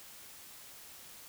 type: silence
effects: white hiss -52 dBFS RMS until 1.28 s